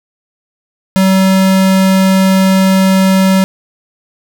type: tone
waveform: square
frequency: 190.4 Hz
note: F#3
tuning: 50 cents sharp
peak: -7 dBFS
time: 0.96-3.44 s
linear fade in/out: 0 ms
effects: none